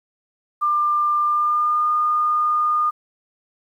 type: tone with pitch glide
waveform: sine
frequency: 1194 to 1219.1 Hz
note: D6 to D#6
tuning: +28 to -36 cents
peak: -16 dBFS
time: 0.61-2.91 s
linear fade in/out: 20 ms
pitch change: +36 cents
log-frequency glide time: 1.23-1.9 s
effects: 9-bit